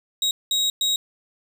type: tone bursts at uneven times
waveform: 35% pulse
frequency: 3800 Hz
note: A#7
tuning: 33 cents sharp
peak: -17 dBFS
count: 3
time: 0.22-0.31 / 0.51-0.7 / 0.81-0.96 s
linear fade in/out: 2 ms
effects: none